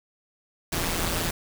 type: noise with amplitude modulation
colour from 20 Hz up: pink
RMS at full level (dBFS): -24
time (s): 0.72-1.31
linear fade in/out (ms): 5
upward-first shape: sine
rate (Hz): 169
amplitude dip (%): 70
effects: none